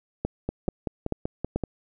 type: two click trains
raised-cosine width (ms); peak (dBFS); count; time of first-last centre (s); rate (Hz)
2; -14 / -12; 7 / 4; 0.49-1.637 / 0.25-1.56; 5.23 / 2.29
effects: none